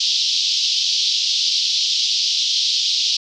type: band-pass noise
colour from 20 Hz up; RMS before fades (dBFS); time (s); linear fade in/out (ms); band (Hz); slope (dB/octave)
white; -19; 0-3.17; 5; 3100 to 5400; 48
effects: none